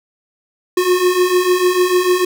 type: beating tone pair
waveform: square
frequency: 357.5 / 364.2 Hz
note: F4 / F#4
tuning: +41 / -27 cents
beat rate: 6.7 Hz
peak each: -18 / -14 dBFS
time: 0.77-2.25 s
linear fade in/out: 5 ms
effects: 7-bit